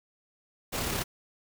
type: noise with amplitude modulation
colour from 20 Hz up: pink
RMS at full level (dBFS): -30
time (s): 0.72-1.04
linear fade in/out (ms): 20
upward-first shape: sine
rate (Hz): 34.6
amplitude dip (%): 35
effects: none